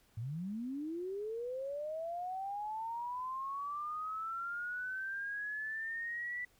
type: linear sweep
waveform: sine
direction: up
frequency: 103.8 to 1975.5 Hz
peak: -37 dBFS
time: 0.17-6.45 s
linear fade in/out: 5 ms
effects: pink hiss -69 dBFS RMS until 6.59 s